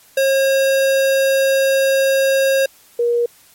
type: tone pair in turn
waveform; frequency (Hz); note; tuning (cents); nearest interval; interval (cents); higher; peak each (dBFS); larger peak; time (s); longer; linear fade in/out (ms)
square / sine; 540 / 475.1; C#5 / A#4; -45 / +33; major second; 222; first; -13 / -13; neither; 0.17-2.66 / 2.99-3.26; first; 5
effects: white hiss -49 dBFS RMS until 3.54 s + MP3 64 kbps